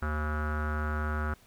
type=tone with low-pass filter; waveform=square; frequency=76 Hz; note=D#2; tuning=40 cents flat; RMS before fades=-31 dBFS; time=0.02-1.34 s; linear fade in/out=5 ms; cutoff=1400 Hz; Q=7.9; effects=pink hiss -60 dBFS RMS until 1.46 s